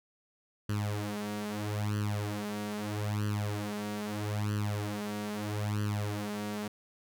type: tone with flanger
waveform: sawtooth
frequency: 104.3 Hz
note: G#2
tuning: 8 cents sharp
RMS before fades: -34 dBFS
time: 0.69-6.68 s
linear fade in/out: 5 ms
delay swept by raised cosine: 0.66 to 5.36 ms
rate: 0.78 Hz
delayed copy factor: +0.9
effects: none